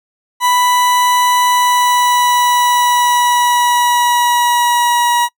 40% pulse tone with pitch glide, 987.8 to 959.7 Hz, B5 to B5, 0 to -50 cents, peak -9 dBFS, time 0.4-5.29 s, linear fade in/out 50 ms, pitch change -50 cents, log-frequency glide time 1.46-5.12 s, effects noise-tail reverb RT60 0.1 s tail -25 dB re dry

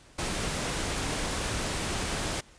pink noise, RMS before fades -31 dBFS, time 0.18-2.41 s, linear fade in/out 10 ms, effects pink hiss -56 dBFS RMS until 2.58 s + resampled to 22050 Hz

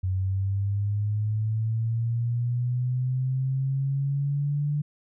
sine linear sweep, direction up, 92.5 to 147.8 Hz, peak -23 dBFS, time 0.03-4.82 s, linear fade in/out 10 ms, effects none

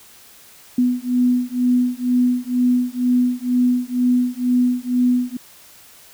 sine beating tone pair, 246.9 / 249 Hz, B3 / B3, 0 / +14 cents, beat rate 2.1 Hz, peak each -18 dBFS, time 0.78-5.37 s, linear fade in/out 5 ms, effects white hiss -46 dBFS RMS until 6.13 s

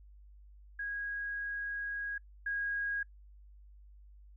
sine tone pair in turn, 1646 / 1640.2 Hz, G#6 / G#6, -16 / -22 cents, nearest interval unison, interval 6 cents, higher first, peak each -35 / -32 dBFS, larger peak second, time 0.79-2.18 / 2.46-3.03 s, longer first, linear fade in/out 5 ms, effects noise-tail reverb RT60 0.1 s tail -24 dB re dry + added 50 Hz sine -53 dBFS peak until 4.36 s

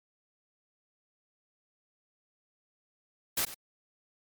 white noise with echo, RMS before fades -29 dBFS, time 3.37-3.45 s, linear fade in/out 5 ms, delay 94 ms, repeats 1, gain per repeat -14 dB, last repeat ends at 3.544 s, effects MP3 96 kbps

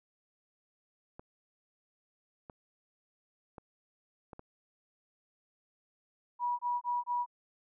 clicks, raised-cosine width 1 ms, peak -32 dBFS, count 5, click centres 1.195 / 2.498 / 3.582 / 4.332 / 4.394 s
sine tone bursts, 970 Hz, B5, 31 cents flat, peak -29 dBFS, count 4, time 6.39-7.262 s, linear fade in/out 50 ms, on 200 ms, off 24 ms
effects none

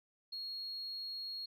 sine tone, 4297 Hz, C8, 45 cents sharp, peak -39 dBFS, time 0.32-1.46 s, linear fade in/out 10 ms, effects tanh soft clip ceiling -36 dBFS

